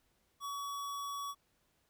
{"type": "tone", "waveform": "square", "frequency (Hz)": 1130, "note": "C#6", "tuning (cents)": 33, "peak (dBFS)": -39, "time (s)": [0.4, 1.35], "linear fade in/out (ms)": 50, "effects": ["pink hiss -75 dBFS RMS until 1.89 s"]}